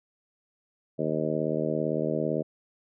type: harmonic tone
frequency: 77.78 Hz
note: D#2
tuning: in tune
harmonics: 2 / 3 / 4 / 5 / 6 / 7 / 8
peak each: -33 / -33 / -33 / -33 / -33 / -33 / -33 dBFS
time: 0.98-2.43 s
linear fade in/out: 20 ms
effects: none